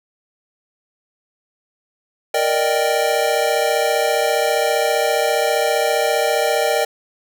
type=chord; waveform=square; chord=Eb major seventh; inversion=second; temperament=equal; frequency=466.2 / 587.3 / 622.3 / 784 Hz; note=Bb4 / D5 / Eb5 / G5; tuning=0 / 0 / 0 / 0 cents; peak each=-22 dBFS; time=2.34-6.85 s; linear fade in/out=5 ms; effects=none